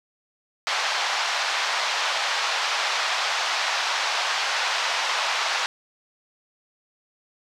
pink band-pass noise, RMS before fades -25 dBFS, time 0.67-5.66 s, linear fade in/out 0 ms, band 750 to 5600 Hz, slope 24 dB/octave, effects none

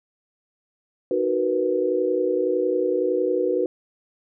sine chord, B major seventh, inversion first, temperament just, 308.7 / 370.4 / 463 / 493.9 Hz, D#4 / F#4 / A#4 / B4, -14 / +2 / -12 / 0 cents, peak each -28 / -23 / -29 / -23 dBFS, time 1.11-3.66 s, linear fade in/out 2 ms, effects none

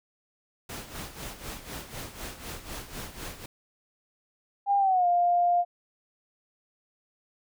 pink noise with tremolo, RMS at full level -37 dBFS, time 0.69-3.46 s, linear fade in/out 5 ms, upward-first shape sine, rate 4 Hz, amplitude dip 70%
sine tone with pitch glide, 802 to 702.2 Hz, G5 to F5, +39 to +9 cents, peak -20 dBFS, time 4.66-5.65 s, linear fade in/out 50 ms, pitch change -230 cents, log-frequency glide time 4.78-5.07 s
effects none

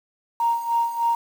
sine tone with tremolo, 932.3 Hz, A#5, in tune, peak -16 dBFS, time 0.4-1.15 s, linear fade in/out 2 ms, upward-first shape sine, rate 3.3 Hz, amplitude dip 75%, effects tanh soft clip ceiling -12 dBFS + 7-bit

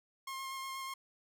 sawtooth tone with vibrato, 1069 Hz, C6, 37 cents sharp, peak -36 dBFS, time 0.27-0.94 s, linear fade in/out 5 ms, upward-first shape square, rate 8.3 Hz, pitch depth 11 cents each way, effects none

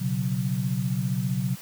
sine chord, B suspended second, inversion none, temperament equal, 123.47 / 138.59 / 185 Hz, B2 / C#3 / F#3, 0 / 0 / 0 cents, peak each -28 dBFS, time 0-1.56 s, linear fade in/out 20 ms, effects white hiss -44 dBFS RMS until 1.61 s

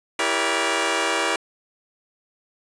10% pulse chord, E diminished seventh, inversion none, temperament just, 329.6 / 395.6 / 474.7 / 569.6 Hz, E4 / G4 / Bb4 / Db5, 0 / +16 / +31 / +47 cents, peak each -18 dBFS, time 0.19-1.36 s, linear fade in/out 2 ms, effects resampled to 22050 Hz

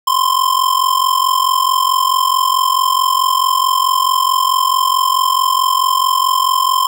square ring-modulated tone, 1046.5 Hz, C6, in tune, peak -9 dBFS, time 0.07-6.87 s, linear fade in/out 2 ms, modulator 22.3 Hz, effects none

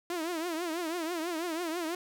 sawtooth tone with vibrato, 335.2 Hz, E4, 29 cents sharp, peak -28 dBFS, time 0.1-1.95 s, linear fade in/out 2 ms, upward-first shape triangle, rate 6.1 Hz, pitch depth 150 cents each way, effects none

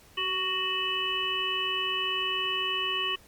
harmonic tone with a mistuned harmonic, 371.6 Hz, F#4, 7 cents sharp, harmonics 1 / 3 / 5 / 7 / 8, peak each -38 / -34 / -38 / -34 / -29 dBFS, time 0.17-3.16 s, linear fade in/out 10 ms, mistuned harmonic 1, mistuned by +27 cents, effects pink hiss -56 dBFS RMS until 3.27 s + Opus 48 kbps

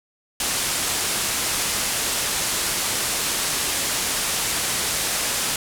white low-pass noise, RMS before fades -24 dBFS, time 0.4-5.56 s, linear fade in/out 2 ms, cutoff 11000 Hz, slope 24 dB/octave, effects none

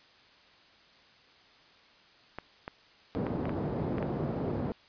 clicks, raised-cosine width 0.5 ms, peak -22 dBFS, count 7, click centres 2.386 / 2.679 / 3.267 / 3.455 / 3.494 / 3.983 / 4.027 s
pink band-pass noise, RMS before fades -33 dBFS, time 3.15-4.72 s, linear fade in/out 0 ms, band 120 to 550 Hz, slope 12 dB/octave
effects white hiss -59 dBFS RMS until 4.88 s + resampled to 11025 Hz

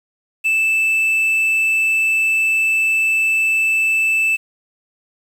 triangle tone with quantisation, 2637 Hz, E7, in tune, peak -12 dBFS, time 0.44-4.37 s, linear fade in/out 20 ms, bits 7, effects none

